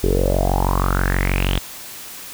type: tone with low-pass filter sweep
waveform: sawtooth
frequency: 46.25 Hz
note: F#1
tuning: in tune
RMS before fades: -18 dBFS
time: 0.03-1.59 s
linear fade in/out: 10 ms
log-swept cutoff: 390 to 3400 Hz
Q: 6.8
effects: white hiss -35 dBFS RMS until 2.33 s